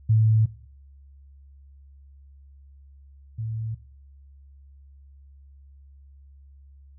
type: tone pair in turn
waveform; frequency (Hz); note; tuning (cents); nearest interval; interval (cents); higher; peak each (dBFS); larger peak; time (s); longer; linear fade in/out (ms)
sine; 110 / 111.34; A2 / A2; 0 / +21; unison; 21; second; -15 / -27; first; 0.09-0.46 / 3.38-3.75; neither; 10
effects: noise-tail reverb RT60 0.6 s tail -21 dB re dry + added 69 Hz sine -47 dBFS peak until 6.98 s